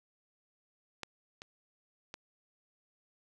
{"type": "clicks", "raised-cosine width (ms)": 0.2, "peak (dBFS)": [-21, -28, -25], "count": 3, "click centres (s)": [1.033, 1.419, 2.141], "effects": []}